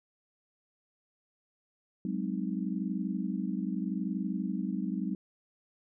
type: chord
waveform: sine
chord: Ab dominant seventh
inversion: third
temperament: just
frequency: 186.89 / 207.7 / 259.6 / 311.5 Hz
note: Gb3 / Ab3 / C4 / Eb4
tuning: +18 / 0 / -13 / +2 cents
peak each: -34 / -35 / -37 / -39 dBFS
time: 2.05-5.15 s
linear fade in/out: 2 ms
effects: none